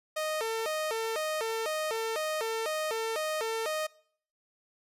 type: tone with vibrato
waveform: sawtooth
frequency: 528 Hz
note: C5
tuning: 16 cents sharp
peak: -26 dBFS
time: 0.16-3.87 s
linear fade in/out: 10 ms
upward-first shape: square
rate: 2 Hz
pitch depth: 280 cents each way
effects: noise-tail reverb RT60 0.6 s tail -23 dB re dry + resampled to 32000 Hz